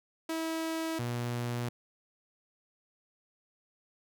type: tone pair in turn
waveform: sawtooth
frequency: 324 / 120.39 Hz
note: E4 / B2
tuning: -30 / -44 cents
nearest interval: octave + perfect fourth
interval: 1714 cents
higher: first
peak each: -28 dBFS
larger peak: neither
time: 0.29-0.99 / 0.99-1.69 s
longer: neither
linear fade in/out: 5 ms
effects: none